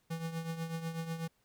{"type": "tone with tremolo", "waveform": "square", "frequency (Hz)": 164.3, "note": "E3", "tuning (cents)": -5, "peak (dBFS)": -34, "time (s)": [0.1, 1.28], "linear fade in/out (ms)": 10, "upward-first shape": "triangle", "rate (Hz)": 8.1, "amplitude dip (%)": 70, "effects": ["pink hiss -74 dBFS RMS until 1.44 s"]}